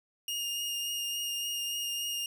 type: tone with vibrato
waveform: sawtooth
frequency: 2837 Hz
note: F7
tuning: 27 cents sharp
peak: -29 dBFS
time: 0.28-2.26 s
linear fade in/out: 2 ms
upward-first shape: triangle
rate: 3.5 Hz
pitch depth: 15 cents each way
effects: none